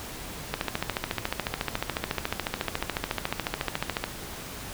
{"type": "click train", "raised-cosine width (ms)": 0.3, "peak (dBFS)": -10, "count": 50, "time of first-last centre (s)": [0.54, 4.04], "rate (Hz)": 14, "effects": ["pink hiss -39 dBFS RMS until 4.73 s"]}